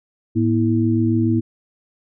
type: tone cluster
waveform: sine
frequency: 108.8 / 239.2 / 326.3 Hz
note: A2 / A#3 / E4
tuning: -19 / +45 / -18 cents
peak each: -19 dBFS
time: 0.35-1.41 s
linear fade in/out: 20 ms
effects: none